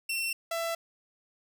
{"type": "tone pair in turn", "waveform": "sawtooth", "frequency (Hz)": [2707, 667.2], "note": ["E7", "E5"], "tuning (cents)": [45, 21], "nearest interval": "2 octaves", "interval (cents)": 2424, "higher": "first", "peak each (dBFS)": -26, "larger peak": "neither", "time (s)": [[0.09, 0.33], [0.51, 0.75]], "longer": "neither", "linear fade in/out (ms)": 5, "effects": []}